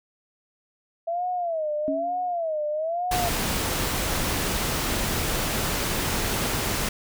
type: tone with vibrato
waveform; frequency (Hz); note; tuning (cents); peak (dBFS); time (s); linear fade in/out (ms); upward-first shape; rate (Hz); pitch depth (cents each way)
sine; 659.3; E5; 0; -24; 1.07-3.29; 10; sine; 1.1; 170
type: tone with exponential decay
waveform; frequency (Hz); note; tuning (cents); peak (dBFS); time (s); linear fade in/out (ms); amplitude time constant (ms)
sine; 278.9; C#4; +11; -23; 1.88-2.34; 0; 100
type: noise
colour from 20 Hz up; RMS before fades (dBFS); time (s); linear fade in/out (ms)
pink; -26; 3.11-6.89; 5
effects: none